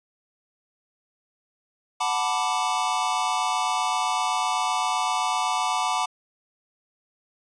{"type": "chord", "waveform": "square", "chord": "B minor seventh", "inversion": "second", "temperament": "equal", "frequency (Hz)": [740, 880, 987.8, 1174.7], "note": ["F#5", "A5", "B5", "D6"], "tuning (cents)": [0, 0, 0, 0], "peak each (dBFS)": -29, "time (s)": [2, 6.06], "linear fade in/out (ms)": 10, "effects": ["resampled to 22050 Hz"]}